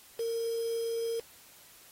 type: tone with quantisation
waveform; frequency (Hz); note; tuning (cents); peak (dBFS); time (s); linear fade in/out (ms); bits
sine; 460; A#4; -23; -30; 0.19-1.2; 5; 7
effects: white hiss -56 dBFS RMS until 1.91 s + AAC 48 kbps